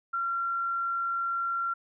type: tone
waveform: sine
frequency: 1371 Hz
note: F6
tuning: 32 cents flat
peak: -27 dBFS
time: 0.13-1.74 s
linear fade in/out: 10 ms
effects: none